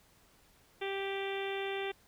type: harmonic tone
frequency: 392 Hz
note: G4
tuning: in tune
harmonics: 1 / 2 / 3 / 4 / 5 / 6 / 7 / 8 / 9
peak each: -36 / -42 / -50 / -47 / -45 / -45 / -47 / -49 / -48 dBFS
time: 0.81-1.92 s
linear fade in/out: 10 ms
effects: pink hiss -65 dBFS RMS until 2.07 s